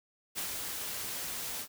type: noise with ADSR envelope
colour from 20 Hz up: white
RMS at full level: -35 dBFS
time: 0.35-1.68 s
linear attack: 33 ms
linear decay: 100 ms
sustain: -3 dB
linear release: 73 ms
effects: none